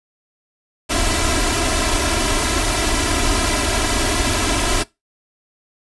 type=noise with comb filter; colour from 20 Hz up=pink; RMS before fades=-18 dBFS; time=0.89-4.84 s; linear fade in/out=20 ms; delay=3 ms; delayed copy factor=+1; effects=noise-tail reverb RT60 0.2 s tail -21 dB re dry + resampled to 24000 Hz